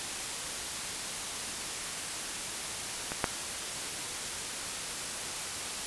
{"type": "clicks", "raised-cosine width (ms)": 0.5, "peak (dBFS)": [-18, -10], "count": 2, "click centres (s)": [3.119, 3.242], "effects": ["white hiss -36 dBFS RMS until 5.86 s", "resampled to 24000 Hz"]}